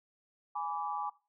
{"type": "chord", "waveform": "sine", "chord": "G# diminished", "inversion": "none", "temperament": "equal with one note detuned", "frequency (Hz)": [830.6, 987.8, 1159.2], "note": ["G#5", "B5", "D6"], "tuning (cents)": [0, 0, -23], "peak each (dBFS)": [-36, -40, -38], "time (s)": [0.55, 1.1], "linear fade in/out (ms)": 10, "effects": ["noise-tail reverb RT60 0.3 s tail -18 dB re dry"]}